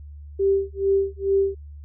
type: tone with tremolo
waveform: sine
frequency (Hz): 392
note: G4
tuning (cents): 0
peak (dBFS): -15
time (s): 0.39-1.55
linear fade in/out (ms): 10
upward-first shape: sine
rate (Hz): 2.3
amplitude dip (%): 100
effects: added 73 Hz sine -37 dBFS peak until 1.84 s

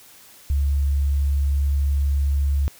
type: tone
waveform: sine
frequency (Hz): 70.3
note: C#2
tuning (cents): +25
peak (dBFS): -17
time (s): 0.5-2.68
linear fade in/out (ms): 0
effects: white hiss -48 dBFS RMS until 2.79 s

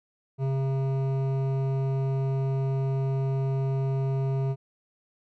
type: tone with hard clipping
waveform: sine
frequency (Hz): 134.6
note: C3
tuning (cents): +49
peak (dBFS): -26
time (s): 0.38-4.56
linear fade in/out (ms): 50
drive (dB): 12
effects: none

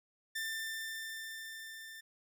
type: tone with level ramp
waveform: sawtooth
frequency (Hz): 1786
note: A6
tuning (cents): +25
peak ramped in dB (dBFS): -32 to -44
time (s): 0.35-2.01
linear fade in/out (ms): 10
effects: none

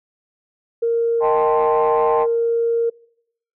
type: tone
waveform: sine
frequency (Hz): 464.2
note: A#4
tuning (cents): -7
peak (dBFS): -15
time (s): 0.82-2.9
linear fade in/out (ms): 10
type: chord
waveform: sine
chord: A half-diminished seventh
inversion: second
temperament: equal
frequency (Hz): 622.3 / 784 / 880 / 1046.5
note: Eb5 / G5 / A5 / C6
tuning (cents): 0 / 0 / 0 / 0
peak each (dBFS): -21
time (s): 1.2-2.27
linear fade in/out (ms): 50
effects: noise-tail reverb RT60 0.7 s tail -24 dB re dry + tanh soft clip ceiling -8 dBFS

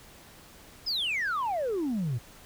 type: exponential sweep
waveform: sine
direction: down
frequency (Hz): 5274 to 110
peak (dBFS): -25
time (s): 0.86-2.19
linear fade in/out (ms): 20
effects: tanh soft clip ceiling -25 dBFS + pink hiss -52 dBFS RMS until 2.45 s

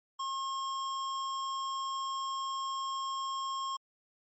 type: tone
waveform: square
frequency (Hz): 1076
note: C6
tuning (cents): +48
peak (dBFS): -34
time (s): 0.19-3.77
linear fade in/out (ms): 10
effects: MP3 32 kbps

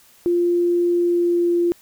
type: tone with pitch glide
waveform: sine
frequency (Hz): 348.3 to 345.9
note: F4 to F4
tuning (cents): -5 to -17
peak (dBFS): -15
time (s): 0.26-1.72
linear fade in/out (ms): 0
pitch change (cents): -12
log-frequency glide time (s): 0.96-1.54
effects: white hiss -52 dBFS RMS until 1.81 s

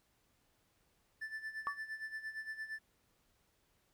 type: tone with tremolo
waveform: triangle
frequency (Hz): 1760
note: A6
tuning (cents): 0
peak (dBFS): -37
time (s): 1.21-2.79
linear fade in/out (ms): 10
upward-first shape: sine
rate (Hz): 8.7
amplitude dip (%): 75
type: tone with exponential decay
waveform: sine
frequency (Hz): 1139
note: C#6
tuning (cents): +47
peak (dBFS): -30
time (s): 1.67-1.79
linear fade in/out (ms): 0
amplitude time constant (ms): 24
effects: pink hiss -75 dBFS RMS until 3.93 s

